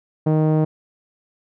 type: tone with low-pass filter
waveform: sawtooth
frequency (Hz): 155.56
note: D#3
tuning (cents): 0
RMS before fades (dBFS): -17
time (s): 0.26-0.65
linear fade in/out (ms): 10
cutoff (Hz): 610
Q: 1.1
effects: none